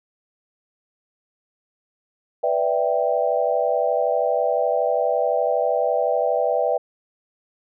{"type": "chord", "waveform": "sine", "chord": "E minor seventh", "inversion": "second", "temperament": "equal", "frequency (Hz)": [493.9, 587.3, 659.3, 784], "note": ["B4", "D5", "E5", "G5"], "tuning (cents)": [0, 0, 0, 0], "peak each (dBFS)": [-23, -23, -23, -25], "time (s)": [2.43, 6.78], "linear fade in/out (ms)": 10, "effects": []}